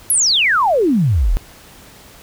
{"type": "exponential sweep", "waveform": "sine", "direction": "down", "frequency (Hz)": [11580, 32.76], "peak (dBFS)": -11, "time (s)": [0.1, 1.37], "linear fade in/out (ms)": 0, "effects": ["pink hiss -42 dBFS RMS until 2.22 s"]}